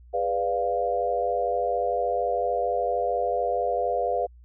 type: chord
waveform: sine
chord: G# diminished seventh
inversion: none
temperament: equal with one note detuned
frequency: 409.6 / 493.9 / 587.3 / 698.5 Hz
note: G#4 / B4 / D5 / F5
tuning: -24 / 0 / 0 / 0 cents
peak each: -32 / -27 / -30 / -26 dBFS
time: 0.13-4.27 s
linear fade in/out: 20 ms
effects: added 60 Hz sine -47 dBFS peak until 4.44 s